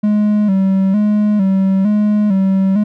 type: tone with vibrato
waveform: triangle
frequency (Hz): 200.7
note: G3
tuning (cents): +41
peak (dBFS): -8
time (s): 0.03-2.84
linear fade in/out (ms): 10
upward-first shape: square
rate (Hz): 1.1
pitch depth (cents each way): 76
effects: none

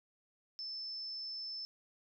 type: tone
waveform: sine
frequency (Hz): 5274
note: E8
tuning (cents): 0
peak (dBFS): -40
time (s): 0.59-1.65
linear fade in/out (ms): 0
effects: none

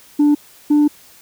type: tone pair in turn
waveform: sine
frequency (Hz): 293.7 / 295.7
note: D4 / D4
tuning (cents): 0 / +12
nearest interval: unison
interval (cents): 12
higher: second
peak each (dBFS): -7 / -7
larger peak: neither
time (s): 0.19-0.35 / 0.7-0.88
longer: second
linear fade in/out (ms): 10
effects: tanh soft clip ceiling -8 dBFS + white hiss -46 dBFS RMS until 1.21 s

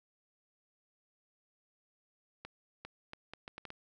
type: accelerating click train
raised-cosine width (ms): 0.3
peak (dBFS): -28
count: 8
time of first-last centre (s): 2.45-3.704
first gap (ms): 400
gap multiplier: 0.71
effects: none

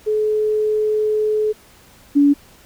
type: tone pair in turn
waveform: sine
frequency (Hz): 428 / 285.7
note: A4 / D4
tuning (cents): -48 / -48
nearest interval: perfect fifth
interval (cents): 700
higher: first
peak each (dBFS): -15 / -9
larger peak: second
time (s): 0.06-1.53 / 2.15-2.34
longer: first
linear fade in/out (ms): 20
effects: pink hiss -48 dBFS RMS until 2.65 s

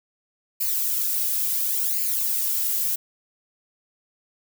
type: noise with flanger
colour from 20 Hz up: violet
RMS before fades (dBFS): -24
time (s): 0.6-2.96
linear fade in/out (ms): 10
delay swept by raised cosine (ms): 0.42 to 2.42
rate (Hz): 0.71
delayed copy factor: +0.8
effects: none

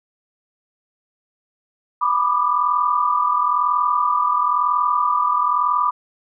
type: tone cluster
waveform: sine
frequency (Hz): 989 / 1168 / 1209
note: B5 / D6 / D6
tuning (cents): +2 / -10 / +50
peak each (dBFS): -20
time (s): 2.01-5.91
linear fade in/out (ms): 10
effects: none

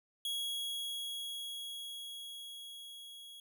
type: tone with level ramp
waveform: 45% pulse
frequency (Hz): 3322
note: G#7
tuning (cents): 0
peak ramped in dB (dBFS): -34 to -49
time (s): 0.25-3.4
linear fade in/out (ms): 2
effects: none

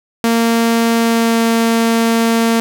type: tone with pitch glide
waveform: sawtooth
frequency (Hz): 230.3 to 228.7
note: A#3 to A#3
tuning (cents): -21 to -33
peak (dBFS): -7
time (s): 0.24-2.6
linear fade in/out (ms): 0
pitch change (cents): -12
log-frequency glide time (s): 0.96-1.43
effects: none

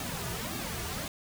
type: noise with flanger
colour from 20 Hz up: pink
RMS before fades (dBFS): -36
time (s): 0-1.08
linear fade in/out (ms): 2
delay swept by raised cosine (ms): 2 to 3.8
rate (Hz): 1.8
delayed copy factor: -0.85
effects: none

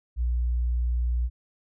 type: tone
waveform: sine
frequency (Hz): 60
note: B1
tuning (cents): -49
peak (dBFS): -21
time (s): 0.16-1.3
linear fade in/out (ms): 50
effects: tanh soft clip ceiling -19 dBFS

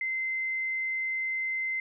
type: tone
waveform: sine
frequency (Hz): 2070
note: C7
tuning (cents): -19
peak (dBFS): -28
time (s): 0.01-1.8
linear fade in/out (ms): 2
effects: none

